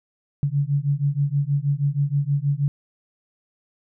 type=beating tone pair; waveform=sine; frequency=139.3 / 145.6 Hz; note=C#3 / D3; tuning=+9 / -15 cents; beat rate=6.3 Hz; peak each=-22 dBFS; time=0.43-2.68 s; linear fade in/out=0 ms; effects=none